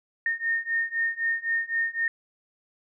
sine beating tone pair, 1831 / 1834.9 Hz, A#6 / A#6, -32 / -28 cents, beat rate 3.9 Hz, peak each -28 / -27 dBFS, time 0.26-2.08 s, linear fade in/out 2 ms, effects none

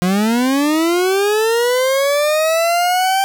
40% pulse linear sweep, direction up, 174.61 to 784 Hz, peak -12 dBFS, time 0.02-3.24 s, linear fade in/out 0 ms, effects none

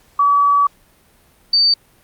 sine tone pair in turn, 1143 / 4595 Hz, D6 / D8, -47 / -39 cents, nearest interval 2 octaves, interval 2408 cents, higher second, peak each -10 dBFS, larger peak neither, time 0.19-0.67 / 1.53-1.74 s, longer first, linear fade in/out 5 ms, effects pink hiss -53 dBFS RMS until 2.03 s + Opus 48 kbps

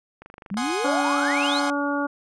click train, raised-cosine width 0.5 ms, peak -27 dBFS, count 13, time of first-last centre 0.22-0.704 s, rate 24.8 Hz
sine exponential sweep, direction up, 185 to 4435 Hz, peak -25 dBFS, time 0.51-1.6 s, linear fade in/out 5 ms
sawtooth chord, Ab dominant seventh, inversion third, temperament equal, 740 / 830.6 / 1046.5 / 1244.5 Hz, Gb5 / Ab5 / C6 / Eb6, 0 / 0 / 0 / 0 cents, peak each -27 / -27 / -29 / -29 dBFS, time 0.57-1.7 s, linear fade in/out 0 ms
harmonic tone, 285.7 Hz, D4, 48 cents flat, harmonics 1 / 2 / 3 / 4 / 5, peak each -25 / -29 / -31 / -31 / -29 dBFS, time 0.84-2.07 s, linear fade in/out 10 ms
effects resampled to 22050 Hz

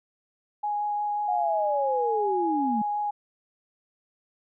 sine tone with vibrato, 830.6 Hz, G#5, in tune, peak -25 dBFS, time 0.63-3.11 s, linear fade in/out 10 ms, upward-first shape sine, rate 5.6 Hz, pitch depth 8 cents each way
sine linear sweep, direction down, 741 to 210.3 Hz, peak -25 dBFS, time 1.28-2.82 s, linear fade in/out 5 ms
effects none

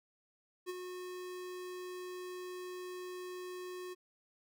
square tone with ADSR envelope, 363.4 Hz, F#4, 31 cents flat, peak -37 dBFS, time 0.66-3.95 s, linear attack 35 ms, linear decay 28 ms, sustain -6 dB, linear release 25 ms, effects none

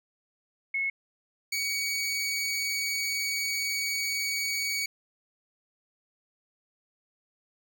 sine / 20% pulse tone pair in turn, 2186 / 2253 Hz, C#7 / C#7, -25 / +28 cents, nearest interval minor second, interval 53 cents, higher second, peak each -26 / -23 dBFS, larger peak second, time 0.74-0.9 / 1.52-4.86 s, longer second, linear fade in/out 5 ms, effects none

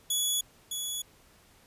15% pulse tone with echo, 3391 Hz, G#7, 35 cents sharp, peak -19 dBFS, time 0.1-0.41 s, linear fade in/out 5 ms, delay 610 ms, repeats 1, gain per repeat -6 dB, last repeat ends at 1.02 s, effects pink hiss -60 dBFS RMS until 1.66 s + resampled to 32000 Hz

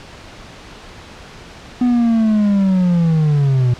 triangle linear sweep, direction down, 249.4 to 120 Hz, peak -9 dBFS, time 1.81-3.74 s, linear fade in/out 5 ms, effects pink hiss -37 dBFS RMS until 3.79 s + low-pass 5000 Hz 12 dB/octave

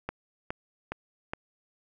click train, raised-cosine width 0.5 ms, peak -17 dBFS, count 4, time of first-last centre 0.09-1.335 s, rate 2.41 Hz, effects none

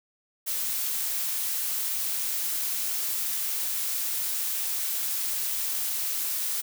blue noise, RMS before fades -29 dBFS, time 0.46-6.62 s, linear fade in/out 20 ms, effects none

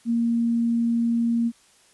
sine tone, 233.1 Hz, A#3, in tune, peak -19 dBFS, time 0.05-1.52 s, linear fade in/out 50 ms, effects white hiss -57 dBFS RMS until 1.93 s + resampled to 24000 Hz

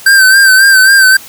square tone with vibrato, 1560 Hz, G6, 9 cents flat, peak -3 dBFS, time 0.06-1.17 s, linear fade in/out 5 ms, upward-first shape sine, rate 3.7 Hz, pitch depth 50 cents each way, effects white hiss -32 dBFS RMS until 1.28 s

